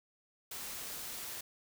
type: noise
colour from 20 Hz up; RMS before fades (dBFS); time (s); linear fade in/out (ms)
white; -43; 0.51-1.41; 5
effects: none